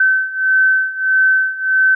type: beating tone pair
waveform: sine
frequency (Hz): 1533 / 1534.6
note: G6 / G6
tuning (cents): -39 / -37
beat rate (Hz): 1.6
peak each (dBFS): -16 / -13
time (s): 0-1.95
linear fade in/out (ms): 5
effects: none